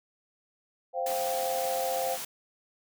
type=chord; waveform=sine; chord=C suspended fourth; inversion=none; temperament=equal; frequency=523.3 / 698.5 / 784 Hz; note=C5 / F5 / G5; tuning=0 / 0 / 0 cents; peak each=-31 / -32 / -34 dBFS; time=0.93-2.18 s; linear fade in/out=50 ms
type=high-pass noise; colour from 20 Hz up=white; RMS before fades=-37 dBFS; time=1.06-2.25 s; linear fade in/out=5 ms; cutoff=130 Hz; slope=12 dB/octave
effects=none